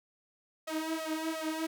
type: tone with flanger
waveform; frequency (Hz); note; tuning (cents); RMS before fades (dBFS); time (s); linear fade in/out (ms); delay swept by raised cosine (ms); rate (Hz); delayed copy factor
sawtooth; 318.4; D#4; +40; -35; 0.67-1.67; 10; 1.5 to 4.3; 2.8; +0.9
effects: none